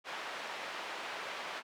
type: band-pass noise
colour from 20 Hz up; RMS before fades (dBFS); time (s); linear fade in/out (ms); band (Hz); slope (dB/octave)
pink; -42; 0.04-1.63; 50; 670 to 3100; 12
effects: none